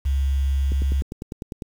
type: tone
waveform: sine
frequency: 68.3 Hz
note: C#2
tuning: 25 cents flat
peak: -18 dBFS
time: 0.05-1.02 s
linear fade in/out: 10 ms
type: click train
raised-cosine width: 3 ms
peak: -18 dBFS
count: 10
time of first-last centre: 0.72-1.622 s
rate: 9.98 Hz
effects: 7-bit